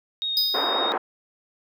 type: tone with vibrato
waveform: sine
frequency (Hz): 3729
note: A#7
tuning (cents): 0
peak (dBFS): -24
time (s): 0.22-0.92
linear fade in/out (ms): 0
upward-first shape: sine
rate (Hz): 7.5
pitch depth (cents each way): 10
type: tone with exponential decay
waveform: square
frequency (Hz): 4978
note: D#8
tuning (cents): 0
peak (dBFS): -18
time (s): 0.37-0.93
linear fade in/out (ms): 1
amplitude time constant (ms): 120
type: band-pass noise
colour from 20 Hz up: white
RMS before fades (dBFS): -26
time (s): 0.54-0.98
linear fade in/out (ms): 5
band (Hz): 310 to 1300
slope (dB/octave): 24
effects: none